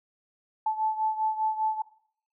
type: beating tone pair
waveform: sine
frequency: 870 / 875 Hz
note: A5 / A5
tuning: -20 / -10 cents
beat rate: 5 Hz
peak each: -26 / -31 dBFS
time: 0.66-1.82 s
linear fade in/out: 5 ms
effects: noise-tail reverb RT60 0.6 s tail -19 dB re dry